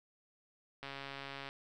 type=click train; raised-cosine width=0.3 ms; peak=-28 dBFS; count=92; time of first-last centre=0.83-1.489 s; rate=138 Hz; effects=none